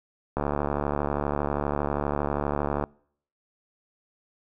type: click train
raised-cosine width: 1 ms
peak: -12 dBFS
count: 180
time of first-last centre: 0.37-2.839 s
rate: 72.5 Hz
effects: noise-tail reverb RT60 0.6 s tail -25 dB re dry